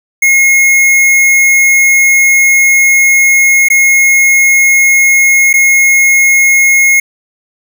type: tone with dropouts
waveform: square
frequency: 2160 Hz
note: C#7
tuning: 45 cents flat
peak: -5 dBFS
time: 0.22-7 s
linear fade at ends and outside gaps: 5 ms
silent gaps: 3.686-3.701 / 5.53-5.538 s
effects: 7-bit